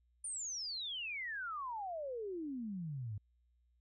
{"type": "exponential sweep", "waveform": "sine", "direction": "down", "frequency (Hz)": [9397, 98.2], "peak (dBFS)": -39, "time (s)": [0.24, 3.18], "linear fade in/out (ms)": 5, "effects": ["added 60 Hz sine -70 dBFS peak until 3.8 s"]}